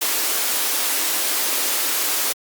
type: high-pass noise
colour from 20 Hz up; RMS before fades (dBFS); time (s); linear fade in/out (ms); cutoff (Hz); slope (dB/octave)
white; -21; 0.01-2.33; 10; 260; 48
effects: Opus 48 kbps